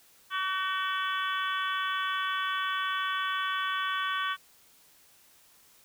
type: harmonic tone with a mistuned harmonic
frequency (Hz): 379.2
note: F#4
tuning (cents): +43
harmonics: 3 / 4 / 5 / 6 / 7 / 8 / 9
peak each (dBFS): -31 / -33 / -39 / -43 / -45 / -39 / -39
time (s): 0.3-4.37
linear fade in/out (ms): 50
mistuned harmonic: 5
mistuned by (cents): -40
effects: white hiss -60 dBFS RMS until 5.84 s